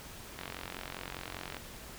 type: click train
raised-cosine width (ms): 0.3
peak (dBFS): -23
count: 54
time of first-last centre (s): 0.39-1.568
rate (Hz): 45
effects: pink hiss -48 dBFS RMS until 1.98 s